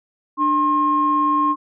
sine tone pair together, 297.1 / 1069 Hz, D4 / C6, +20 / +37 cents, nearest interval octave + minor seventh, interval 2217 cents, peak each -21 / -15 dBFS, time 0.37-1.56 s, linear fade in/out 50 ms, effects tanh soft clip ceiling -7 dBFS

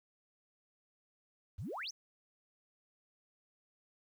sine exponential sweep, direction up, 72.5 to 6600 Hz, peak -39 dBFS, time 1.58-1.91 s, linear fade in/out 10 ms, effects 11-bit

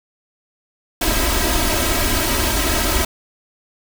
pink noise with comb filter, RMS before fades -18 dBFS, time 1.01-3.05 s, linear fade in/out 5 ms, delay 3.1 ms, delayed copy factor +0.9, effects none

